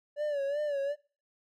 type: tone with vibrato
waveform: triangle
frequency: 575 Hz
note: D5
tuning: 37 cents flat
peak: -27 dBFS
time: 0.16-0.96 s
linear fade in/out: 50 ms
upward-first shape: sine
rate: 2.7 Hz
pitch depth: 78 cents each way
effects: noise-tail reverb RT60 0.4 s tail -23 dB re dry